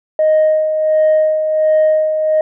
sine tone with tremolo, 622.3 Hz, D#5, in tune, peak -6 dBFS, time 0.19-2.41 s, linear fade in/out 2 ms, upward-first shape sine, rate 1.4 Hz, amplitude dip 55%, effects tanh soft clip ceiling -6 dBFS

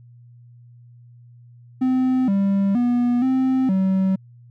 triangle tone with pitch steps, 257.1 / 197.2 / 242.8 / 260.8 / 190.3 Hz, C4 / G3 / B3 / C4 / F#3, -30 / +11 / -29 / -5 / +49 cents, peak -14 dBFS, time 1.81-4.16 s, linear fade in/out 10 ms, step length 470 ms, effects added 120 Hz sine -44 dBFS peak until 4.5 s

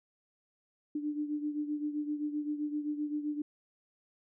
sine beating tone pair, 296.1 / 303.8 Hz, D4 / D#4, +14 / -41 cents, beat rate 7.7 Hz, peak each -33 / -39 dBFS, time 0.95-3.42 s, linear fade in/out 5 ms, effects none

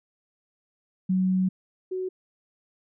sine tone pair in turn, 186.4 / 371.9 Hz, F#3 / F#4, +13 / +9 cents, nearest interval octave, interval 1196 cents, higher second, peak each -20 / -27 dBFS, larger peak first, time 1.09-1.49 / 1.91-2.09 s, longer first, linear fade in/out 10 ms, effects none

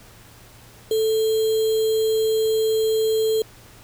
sine tone with sample-and-hold, 440 Hz, A4, in tune, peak -17 dBFS, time 0.91-3.42 s, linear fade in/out 2 ms, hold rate 3675 Hz, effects added 115 Hz sine -51 dBFS peak until 3.83 s + pink hiss -48 dBFS RMS until 3.83 s

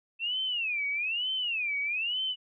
sine tone with vibrato, 2637 Hz, E7, in tune, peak -28 dBFS, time 0.19-2.36 s, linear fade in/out 50 ms, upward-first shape sine, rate 1.1 Hz, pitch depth 270 cents each way, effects none

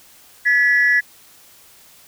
sine tone pair together, 1697.7 / 1954 Hz, G#6 / B6, +38 / -19 cents, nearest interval major second, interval 243 cents, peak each -14 dBFS, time 0.45-1.01 s, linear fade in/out 20 ms, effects tanh soft clip ceiling -6 dBFS + white hiss -48 dBFS RMS until 2.07 s

